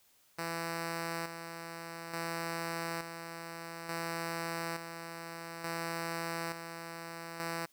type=tone with tremolo; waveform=5% pulse; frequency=166.8 Hz; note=E3; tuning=21 cents sharp; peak=-24 dBFS; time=0.38-7.66 s; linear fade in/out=10 ms; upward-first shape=square; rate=0.57 Hz; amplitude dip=55%; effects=white hiss -67 dBFS RMS until 7.72 s